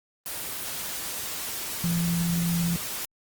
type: tone in noise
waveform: sine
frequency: 170.5 Hz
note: F3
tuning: 41 cents flat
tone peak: -23 dBFS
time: 1.84-2.76 s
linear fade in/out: 0 ms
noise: white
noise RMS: -33 dBFS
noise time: 0.26-3.05 s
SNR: +7 dB
effects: Opus 24 kbps